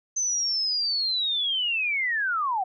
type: linear sweep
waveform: sine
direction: down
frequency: 6200 to 718 Hz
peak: -23 dBFS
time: 0.16-2.64 s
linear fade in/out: 10 ms
effects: none